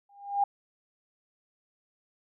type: tone with exponential growth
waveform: sine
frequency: 805 Hz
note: G5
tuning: 46 cents sharp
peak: -19 dBFS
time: 0.09-0.44 s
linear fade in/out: 5 ms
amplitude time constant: 74 ms
effects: none